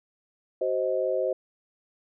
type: chord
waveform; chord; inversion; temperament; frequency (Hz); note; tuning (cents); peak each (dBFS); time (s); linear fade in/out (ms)
sine; C diminished; second; just; 376.7 / 523.3 / 627.9; Gb4 / C5 / Eb5; +31 / 0 / +16; -30 / -26 / -29; 0.61-1.33; 5
effects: none